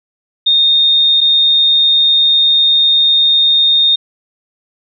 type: tone pair in turn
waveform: sine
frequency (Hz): 3676 / 3676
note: A#7 / A#7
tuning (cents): -25 / -25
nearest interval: unison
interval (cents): 0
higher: neither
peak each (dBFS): -7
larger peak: neither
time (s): 0.46-1.21 / 1.21-3.96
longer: second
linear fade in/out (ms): 10
effects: none